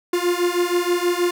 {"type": "beating tone pair", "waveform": "45% pulse", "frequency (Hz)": [349.2, 355.5], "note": ["F4", "F4"], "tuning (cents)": [0, 31], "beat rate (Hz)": 6.3, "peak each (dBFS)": -21, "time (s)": [0.13, 1.31], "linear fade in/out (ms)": 5, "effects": []}